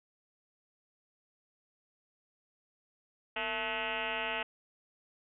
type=tone with frequency modulation; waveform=sine; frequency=1717 Hz; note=A6; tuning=43 cents flat; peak=-32 dBFS; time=3.36-4.43 s; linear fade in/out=5 ms; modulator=210 Hz; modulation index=5.9; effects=none